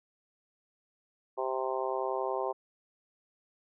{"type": "harmonic tone", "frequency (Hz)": 130.81, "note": "C3", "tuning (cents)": 0, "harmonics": [3, 4, 5, 6, 7, 8], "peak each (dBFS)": [-35, -36, -37, -38, -38, -39], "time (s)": [1.37, 2.53], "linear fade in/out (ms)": 20, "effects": []}